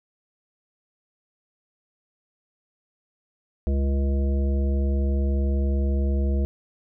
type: harmonic tone with a mistuned harmonic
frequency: 68.8 Hz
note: C#2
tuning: 12 cents flat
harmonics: 1 / 3 / 5 / 7 / 9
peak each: -20 / -30 / -34 / -37 / -39 dBFS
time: 3.67-6.45 s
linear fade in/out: 0 ms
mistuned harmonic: 9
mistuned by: +24 cents
effects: none